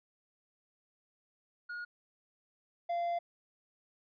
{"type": "tone pair in turn", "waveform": "triangle", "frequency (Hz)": [1439, 689.4], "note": ["F#6", "F5"], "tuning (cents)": [-49, -23], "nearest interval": "octave + minor second", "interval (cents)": 1274, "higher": "first", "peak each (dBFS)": [-37, -29], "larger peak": "second", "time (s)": [[1.69, 1.85], [2.89, 3.19]], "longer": "second", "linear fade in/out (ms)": 10, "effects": ["resampled to 11025 Hz"]}